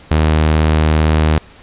sawtooth tone, 77.78 Hz, D#2, in tune, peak -6 dBFS, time 0.11-1.38 s, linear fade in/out 0 ms, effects pink hiss -42 dBFS RMS until 1.62 s + resampled to 8000 Hz

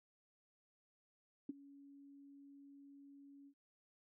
sine tone with ADSR envelope, 280.2 Hz, C#4, 19 cents sharp, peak -37 dBFS, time 1.49-3.54 s, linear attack 4 ms, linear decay 21 ms, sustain -20 dB, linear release 69 ms, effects none

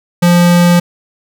square tone, 174.61 Hz, F3, in tune, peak -6 dBFS, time 0.22-0.8 s, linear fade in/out 10 ms, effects none

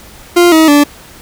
40% pulse tone with pitch steps, 349.2 / 318.4 / 290.3 Hz, F4 / D#4 / D4, 0 / +40 / -20 cents, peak -3 dBFS, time 0.36-0.84 s, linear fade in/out 10 ms, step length 160 ms, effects pink hiss -36 dBFS RMS until 1.21 s

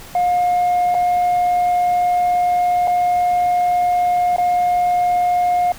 sine tone with dropouts, 713 Hz, F5, 36 cents sharp, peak -11 dBFS, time 0.15-5.72 s, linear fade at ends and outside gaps 2 ms, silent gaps 0.944-0.949 / 2.874-2.878 / 4.363-4.382 s, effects tanh soft clip ceiling -12 dBFS + pink hiss -38 dBFS RMS until 5.78 s

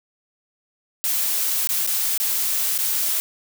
blue noise with dropouts, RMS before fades -22 dBFS, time 1.04-3.2 s, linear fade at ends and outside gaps 0 ms, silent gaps 1.673-1.69 / 1.865-1.874 / 2.177-2.2 / 2.779-2.787 s, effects none

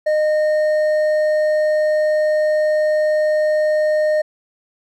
triangle tone with hard clipping, 613 Hz, D#5, 26 cents flat, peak -15 dBFS, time 0.06-4.22 s, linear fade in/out 10 ms, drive 8 dB, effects none

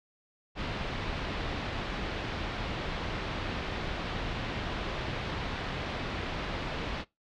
pink low-pass noise, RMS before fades -35 dBFS, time 0.55-7.05 s, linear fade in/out 50 ms, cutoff 3900 Hz, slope 24 dB/octave, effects noise-tail reverb RT60 0.2 s tail -22 dB re dry

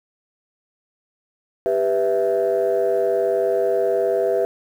sine chord, E minor, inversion first, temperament just, 395.6 / 494.4 / 659.3 Hz, G4 / B4 / E5, +16 / +2 / 0 cents, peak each -20 dBFS, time 1.66-4.45 s, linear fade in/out 0 ms, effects tanh soft clip ceiling -11 dBFS + 8-bit

